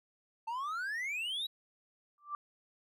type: exponential sweep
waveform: triangle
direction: up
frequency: 880 to 3933 Hz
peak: -33 dBFS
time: 0.47-1.47 s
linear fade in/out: 10 ms
type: tone with exponential growth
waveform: sine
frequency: 1174.7 Hz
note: D6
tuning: in tune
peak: -32 dBFS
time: 2.18-2.35 s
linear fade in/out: 1 ms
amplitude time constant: 36 ms
effects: none